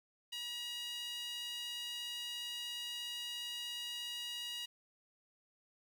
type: tone with high-pass filter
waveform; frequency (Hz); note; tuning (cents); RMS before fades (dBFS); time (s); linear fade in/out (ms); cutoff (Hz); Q
sawtooth; 957; A#5; +45; -43; 0.32-4.66; 10; 3100; 4.4
effects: 12-bit